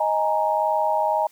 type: chord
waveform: sine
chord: D# suspended fourth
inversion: none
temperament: equal with one note detuned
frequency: 624.4 / 830.6 / 932.3 Hz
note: D#5 / G#5 / A#5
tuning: +6 / 0 / 0 cents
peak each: -23 dBFS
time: 0-1.27 s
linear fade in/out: 5 ms
effects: white hiss -56 dBFS RMS until 1.31 s + high-pass 200 Hz 12 dB/octave